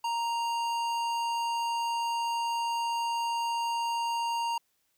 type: tone with tanh clipping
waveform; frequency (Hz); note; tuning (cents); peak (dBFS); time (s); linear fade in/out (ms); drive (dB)
sine; 932.3; A#5; 0; -30; 0.04-4.58; 5; 17
effects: white hiss -74 dBFS RMS until 4.97 s